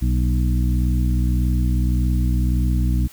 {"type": "harmonic tone with a mistuned harmonic", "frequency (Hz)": 61.74, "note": "B1", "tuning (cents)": 0, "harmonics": [1, 2, 3, 4, 5], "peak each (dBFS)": [-17, -23, -27, -29, -31], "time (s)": [0.01, 3.08], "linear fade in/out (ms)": 20, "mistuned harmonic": 4, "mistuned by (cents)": -34, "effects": ["white hiss -46 dBFS RMS until 3.12 s"]}